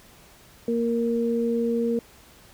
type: tone pair together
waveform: sine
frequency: 233.1 / 466.2 Hz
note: A#3 / A#4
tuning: 0 / 0 cents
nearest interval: octave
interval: 1200 cents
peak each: -24 dBFS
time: 0.68-1.99 s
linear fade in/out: 2 ms
effects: pink hiss -52 dBFS RMS until 2.53 s